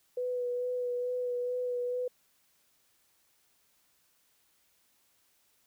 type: tone with vibrato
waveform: sine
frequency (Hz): 493.9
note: B4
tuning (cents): 0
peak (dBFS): -30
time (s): 0.17-2.08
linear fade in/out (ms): 5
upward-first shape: sine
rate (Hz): 2.3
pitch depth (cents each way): 18
effects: white hiss -70 dBFS RMS until 5.66 s